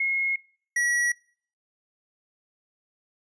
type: tone pair in turn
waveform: sine / square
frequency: 2162 / 1926.1 Hz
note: C#7 / B6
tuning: -44 / -44 cents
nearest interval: major second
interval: 200 cents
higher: first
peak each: -22 dBFS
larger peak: neither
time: 0-0.36 / 0.76-1.12 s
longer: neither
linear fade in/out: 5 ms
effects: noise-tail reverb RT60 0.5 s tail -24 dB re dry + resampled to 22050 Hz